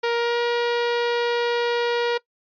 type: tone with pitch glide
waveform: sawtooth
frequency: 470 to 476 Hz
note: A#4 to A#4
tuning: +14 to +36 cents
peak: -16 dBFS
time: 0.03-2.18 s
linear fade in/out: 10 ms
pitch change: +22 cents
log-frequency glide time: 0.15-0.4 s
effects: noise-tail reverb RT60 0.1 s tail -21 dB re dry + resampled to 11025 Hz